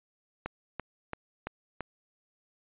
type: click train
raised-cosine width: 0.5 ms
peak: -19 dBFS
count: 5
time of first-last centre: 0.46-1.807 s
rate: 2.97 Hz
effects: resampled to 8000 Hz